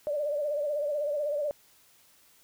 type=tone with vibrato; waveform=sine; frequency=587.3 Hz; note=D5; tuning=in tune; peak=-27 dBFS; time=0.07-1.51 s; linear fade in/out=0 ms; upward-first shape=sine; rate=16 Hz; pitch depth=66 cents each way; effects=white hiss -61 dBFS RMS until 2.43 s